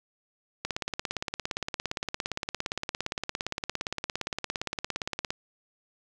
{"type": "click train", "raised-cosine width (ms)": 0.2, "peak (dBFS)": -13, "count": 82, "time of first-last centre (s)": [0.65, 5.305], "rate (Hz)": 17.4, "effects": []}